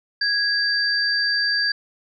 sine tone pair together, 1653 / 4675 Hz, G#6 / D8, -9 / -9 cents, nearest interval octave + tritone, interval 1800 cents, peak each -21 dBFS, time 0.21-1.72 s, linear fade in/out 5 ms, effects none

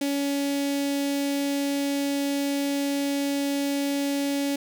sawtooth tone with notch filter, 281.3 Hz, C#4, 26 cents sharp, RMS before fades -26 dBFS, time 0.01-4.56 s, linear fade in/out 5 ms, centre 1200 Hz, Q 0.77, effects none

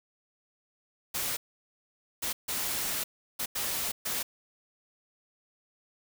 white noise bursts at uneven times, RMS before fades -32 dBFS, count 6, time 1.14-1.37 / 2.22-2.33 / 2.48-3.04 / 3.39-3.46 / 3.55-3.92 / 4.05-4.23 s, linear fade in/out 10 ms, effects none

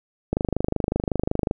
click train, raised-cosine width 2 ms, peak -8 dBFS, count 31, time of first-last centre 0.33-1.511 s, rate 25.4 Hz, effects none

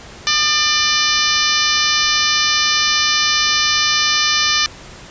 harmonic tone with a mistuned harmonic, 595 Hz, D5, 22 cents sharp, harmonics 2 / 3 / 4 / 5 / 6 / 7 / 8 / 9 / 10, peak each -22 / -22 / -22 / -22 / -22 / -22 / -22 / -22 / -22 dBFS, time 0.27-4.66 s, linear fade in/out 0 ms, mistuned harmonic 2, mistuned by +33 cents, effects pink hiss -37 dBFS RMS until 5.1 s + resampled to 16000 Hz

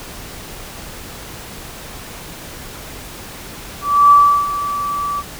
sine tone with ADSR envelope, 1156 Hz, D6, 28 cents flat, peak -4 dBFS, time 3.81-5.23 s, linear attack 300 ms, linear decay 350 ms, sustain -14 dB, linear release 45 ms, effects pink hiss -33 dBFS RMS until 5.39 s

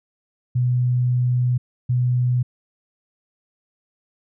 sine tone pair in turn, 124.2 / 124.2 Hz, B2 / B2, +10 / +10 cents, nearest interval unison, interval 0 cents, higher neither, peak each -16 dBFS, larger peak neither, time 0.55-1.58 / 1.89-2.43 s, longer first, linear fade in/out 10 ms, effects none

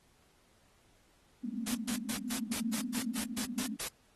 pink band-pass noise, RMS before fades -38 dBFS, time 1.43-3.77 s, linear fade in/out 10 ms, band 210 to 260 Hz, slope 96 dB/octave
white noise bursts, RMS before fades -37 dBFS, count 11, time 1.66-3.883 s, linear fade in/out 10 ms, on 93 ms, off 120 ms
effects pink hiss -68 dBFS RMS until 4.15 s + AAC 32 kbps

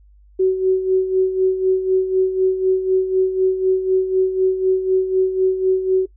sine tone with tremolo, 376 Hz, F#4, 28 cents sharp, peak -11 dBFS, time 0.39-6.06 s, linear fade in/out 10 ms, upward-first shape sine, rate 4 Hz, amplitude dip 65%, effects noise-tail reverb RT60 0.1 s tail -20 dB re dry + added 50 Hz sine -46 dBFS peak until 6.16 s

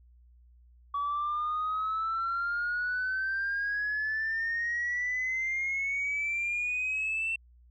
sine exponential sweep, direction up, 1136 to 2696 Hz, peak -27 dBFS, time 0.94-7.36 s, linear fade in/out 5 ms, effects tanh soft clip ceiling -25 dBFS + added 60 Hz sine -55 dBFS peak until 7.7 s

